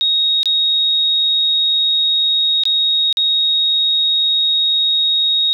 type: tone with dropouts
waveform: sine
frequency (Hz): 3758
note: A#7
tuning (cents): +13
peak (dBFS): -12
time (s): 0.01-5.53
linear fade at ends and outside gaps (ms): 0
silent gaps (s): 0.431-0.457 / 2.636-2.654 / 3.127-3.171
effects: 9-bit